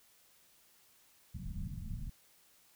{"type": "low-pass noise", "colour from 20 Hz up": "pink", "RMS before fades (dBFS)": -41, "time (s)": [1.34, 2.1], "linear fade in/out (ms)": 10, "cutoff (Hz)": 210, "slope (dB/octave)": 48, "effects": ["white hiss -66 dBFS RMS until 2.75 s"]}